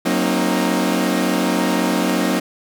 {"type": "chord", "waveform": "sawtooth", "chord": "C half-diminished seventh", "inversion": "second", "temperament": "equal with one note detuned", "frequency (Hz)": [185, 233.1, 267.6, 311.1], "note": ["Gb3", "Bb3", "C4", "Eb4"], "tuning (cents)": [0, 0, 39, 0], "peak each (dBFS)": -18, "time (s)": [0.05, 2.4], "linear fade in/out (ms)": 10, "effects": []}